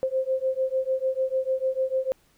sine beating tone pair, 521 / 527.7 Hz, C5 / C5, -7 / +15 cents, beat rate 6.7 Hz, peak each -26 / -26 dBFS, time 0.03-2.12 s, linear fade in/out 0 ms, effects pink hiss -63 dBFS RMS until 2.37 s

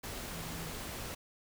sine tone in noise, 164.81 Hz, E3, in tune, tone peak -45 dBFS, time 0.32-0.74 s, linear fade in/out 10 ms, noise pink, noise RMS -42 dBFS, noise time 0.03-1.15 s, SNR -6 dB, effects none

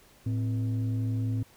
sine tone pair together, 110 / 261.6 Hz, A2 / C4, 0 / 0 cents, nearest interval octave + minor third, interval 1500 cents, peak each -25 / -32 dBFS, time 0.26-1.43 s, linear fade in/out 5 ms, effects tanh soft clip ceiling -23 dBFS + pink hiss -58 dBFS RMS until 1.56 s

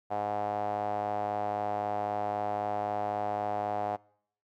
sawtooth tone with band-pass filter, 103.83 Hz, G#2, in tune, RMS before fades -32 dBFS, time 0.1-3.97 s, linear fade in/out 20 ms, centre 730 Hz, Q 5.7, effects noise-tail reverb RT60 0.7 s tail -25 dB re dry

